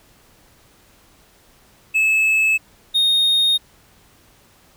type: tone pair in turn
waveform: triangle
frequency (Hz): 2600 / 3706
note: E7 / A#7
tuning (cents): -24 / -11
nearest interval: tritone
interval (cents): 613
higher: second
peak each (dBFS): -12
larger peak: neither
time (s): 1.94-2.58 / 2.94-3.58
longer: neither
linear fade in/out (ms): 20
effects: pink hiss -53 dBFS RMS until 4.76 s